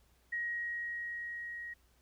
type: tone with level ramp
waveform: sine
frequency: 1891 Hz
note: A#6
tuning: 24 cents sharp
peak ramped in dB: -33 to -41 dBFS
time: 0.32-1.74 s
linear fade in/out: 10 ms
effects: added 60 Hz sine -68 dBFS peak until 2.01 s + pink hiss -71 dBFS RMS until 2.01 s